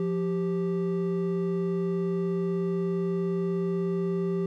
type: tone pair together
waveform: triangle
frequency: 174.8 / 391.6 Hz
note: F3 / G4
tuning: +2 / -2 cents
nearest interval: octave + major second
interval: 1396 cents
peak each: -26 dBFS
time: 0-4.46 s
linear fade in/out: 2 ms
effects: none